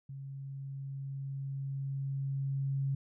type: tone with level ramp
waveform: sine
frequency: 136.9 Hz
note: C#3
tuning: 21 cents flat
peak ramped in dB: -41 to -29 dBFS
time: 0.09-2.95 s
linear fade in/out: 5 ms
effects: none